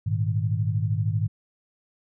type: chord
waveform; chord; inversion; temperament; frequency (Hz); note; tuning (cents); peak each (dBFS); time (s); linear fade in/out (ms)
sine; Ab suspended second; none; equal; 103.83 / 116.54 / 155.56; Ab2 / Bb2 / Eb3; 0 / 0 / 0; -24 / -27 / -29; 0.06-1.28; 10
effects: none